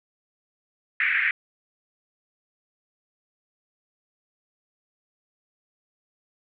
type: band-pass noise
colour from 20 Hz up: white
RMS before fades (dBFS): -23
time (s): 1-1.31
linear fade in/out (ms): 2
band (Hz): 1600 to 2300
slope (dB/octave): 48
effects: none